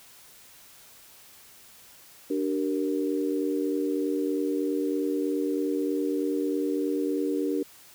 sine chord, G minor, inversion second, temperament equal with one note detuned, 293.7 / 383 / 466.2 Hz, D4 / G4 / Bb4, 0 / -40 / 0 cents, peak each -27 / -30 / -31 dBFS, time 2.3-7.63 s, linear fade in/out 5 ms, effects white hiss -52 dBFS RMS until 7.94 s

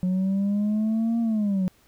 sine linear two-way sweep, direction up then down, 181 to 233.1 to 181 Hz, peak -18 dBFS, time 0.03-1.68 s, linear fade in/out 0 ms, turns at 1.2 s, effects tanh soft clip ceiling -20 dBFS + pink hiss -60 dBFS RMS until 1.87 s

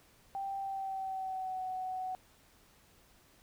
sine tone with pitch glide, 784 to 745.6 Hz, G5 to F#5, 0 to +13 cents, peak -35 dBFS, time 0.35-2.15 s, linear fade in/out 0 ms, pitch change -87 cents, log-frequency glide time 0.58-1.64 s, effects pink hiss -64 dBFS RMS until 3.42 s

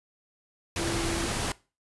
sine tone in noise, 335.7 Hz, E4, 32 cents sharp, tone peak -31 dBFS, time 0.79-1.26 s, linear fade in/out 2 ms, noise pink, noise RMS -30 dBFS, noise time 0.76-1.52 s, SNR -4 dB, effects noise-tail reverb RT60 0.3 s tail -20 dB re dry + resampled to 24000 Hz

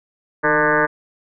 sine tone with frequency modulation, 1046.5 Hz, C6, in tune, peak -13 dBFS, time 0.43-0.87 s, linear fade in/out 20 ms, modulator 148 Hz, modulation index 5, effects none

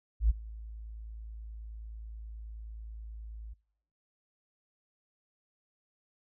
sine tone with ADSR envelope, 54.7 Hz, A1, 9 cents flat, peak -18 dBFS, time 0.2-3.54 s, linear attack 98 ms, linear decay 19 ms, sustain -23 dB, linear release 13 ms, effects noise-tail reverb RT60 0.7 s tail -25 dB re dry + tanh soft clip ceiling -15 dBFS

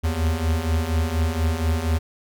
square beating tone pair, 77.78 / 81.98 Hz, D#2 / E2, 0 / -9 cents, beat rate 4.2 Hz, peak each -26 / -22 dBFS, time 0.03-1.99 s, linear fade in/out 20 ms, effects none

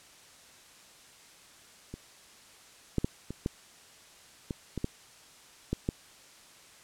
clicks, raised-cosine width 3 ms, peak -26 / -13 / -14 / -24 / -16 / -20 / -20 / -16 / -16 / -15 dBFS, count 10, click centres 1.94 / 2.983 / 3.045 / 3.306 / 3.461 / 4.508 / 4.777 / 4.844 / 5.73 / 5.889 s, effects white hiss -55 dBFS RMS until 6.83 s + low-pass 9000 Hz 12 dB/octave

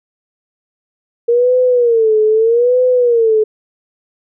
sine tone with vibrato, 466.2 Hz, A#4, in tune, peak -8 dBFS, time 1.28-3.44 s, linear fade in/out 10 ms, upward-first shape sine, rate 0.8 Hz, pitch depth 140 cents each way, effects none

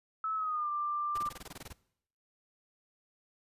sine tone with pitch glide, 1300 to 1185.2 Hz, E6 to D6, -24 to +15 cents, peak -31 dBFS, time 0.24-1.29 s, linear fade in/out 2 ms, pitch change -161 cents, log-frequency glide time 0.35-0.69 s
pink noise bursts, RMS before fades -45 dBFS, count 12, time 1.15-1.73 s, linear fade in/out 5 ms, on 30 ms, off 20 ms
effects noise-tail reverb RT60 0.7 s tail -20 dB re dry + resampled to 32000 Hz

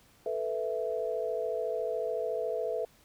sine chord, A suspended second, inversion none, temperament equal, 440 / 493.9 / 659.3 Hz, A4 / B4 / E5, 0 / 0 / 0 cents, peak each -34 dBFS, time 0.26-2.85 s, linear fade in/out 2 ms, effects pink hiss -62 dBFS RMS until 3.04 s

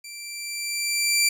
15% pulse tone with level ramp, 2349 Hz, D7, in tune, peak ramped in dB -31 to -10 dBFS, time 0.04-1.29 s, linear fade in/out 5 ms, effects none

